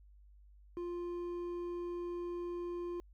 sine tone with hard clipping, 349.2 Hz, F4, in tune, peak -39 dBFS, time 0.77-3 s, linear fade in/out 0 ms, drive 5 dB, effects added 50 Hz sine -57 dBFS peak until 3.13 s

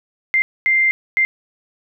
sine tone bursts at uneven times, 2093 Hz, C7, in tune, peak -12 dBFS, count 3, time 0.34-0.42 / 0.66-0.91 / 1.17-1.25 s, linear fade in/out 0 ms, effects none

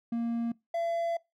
triangle tone pair in turn, 233.1 / 675.5 Hz, A#3 / E5, 0 / +42 cents, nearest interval octave + tritone, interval 1842 cents, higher second, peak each -26 dBFS, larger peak neither, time 0.12-0.52 / 0.74-1.17 s, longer second, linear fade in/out 5 ms, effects noise-tail reverb RT60 0.2 s tail -22 dB re dry

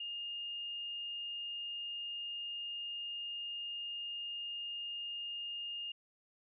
sine tone, 2830 Hz, F7, 22 cents sharp, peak -39 dBFS, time 0-5.92 s, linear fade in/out 5 ms, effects none

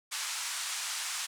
white band-pass noise, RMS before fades -36 dBFS, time 0.11-1.27 s, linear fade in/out 20 ms, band 910 to 9000 Hz, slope 24 dB/octave, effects none

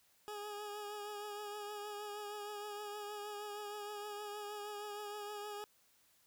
20% pulse tone with vibrato, 415.3 Hz, G#4, in tune, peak -38 dBFS, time 0.28-5.64 s, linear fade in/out 0 ms, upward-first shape triangle, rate 6.4 Hz, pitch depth 32 cents each way, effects white hiss -71 dBFS RMS until 6.26 s

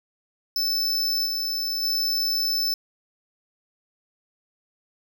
square tone with level steps, 5274 Hz, E8, in tune, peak -22 / -25 / -22 dBFS, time 0.56-2.74 s, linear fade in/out 2 ms, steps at 1.25 / 1.82 s, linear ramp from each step 20 ms, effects none

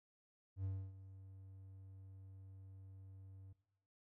triangle tone with ADSR envelope, 95.9 Hz, G2, 37 cents flat, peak -36 dBFS, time 0.56-3.53 s, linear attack 81 ms, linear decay 280 ms, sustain -16 dB, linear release 7 ms, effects noise-tail reverb RT60 0.7 s tail -18 dB re dry

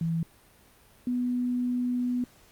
sine tone pair in turn, 164.81 / 246.9 Hz, E3 / B3, 0 / 0 cents, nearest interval perfect fifth, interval 700 cents, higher second, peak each -25 dBFS, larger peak neither, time 0.01-0.23 / 1.07-2.24 s, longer second, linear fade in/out 2 ms, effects pink hiss -58 dBFS RMS until 2.51 s + Opus 48 kbps

